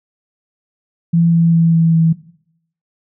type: tone with pitch steps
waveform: sine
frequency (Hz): 168.2 / 166.94 / 165.69 / 164.45 / 163.22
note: E3 / E3 / E3 / E3 / E3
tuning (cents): +35 / +22 / +9 / -4 / -17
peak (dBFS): -9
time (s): 1.13-2.13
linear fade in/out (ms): 10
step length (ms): 200
effects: noise-tail reverb RT60 0.7 s tail -17 dB re dry